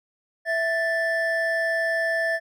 triangle tone pair together, 659.3 / 1762.6 Hz, E5 / A6, 0 / +3 cents, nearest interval octave + perfect fourth, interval 1703 cents, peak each -23 / -22 dBFS, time 0.45-2.4 s, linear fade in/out 50 ms, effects none

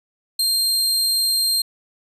sawtooth tone, 4186 Hz, C8, in tune, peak -14 dBFS, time 0.39-1.62 s, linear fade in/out 5 ms, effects resampled to 32000 Hz

